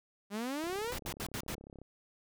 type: exponential sweep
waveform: sawtooth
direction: up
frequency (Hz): 196.2 to 523.3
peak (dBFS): -31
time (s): 0.3-0.95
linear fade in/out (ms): 50
type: click train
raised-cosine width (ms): 2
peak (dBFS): -37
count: 41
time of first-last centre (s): 0.64-1.816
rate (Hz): 34
type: noise bursts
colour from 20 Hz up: pink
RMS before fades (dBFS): -39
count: 5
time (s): 0.92-1.545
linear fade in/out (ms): 0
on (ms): 65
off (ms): 75
effects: none